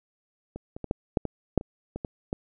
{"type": "clicks", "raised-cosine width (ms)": 2, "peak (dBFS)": [-23, -24, -20, -12, -8, -16, -6, -25, -20, -18, -15], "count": 11, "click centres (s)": [0.56, 0.765, 0.843, 0.911, 1.172, 1.253, 1.577, 1.611, 1.96, 2.048, 2.329], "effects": []}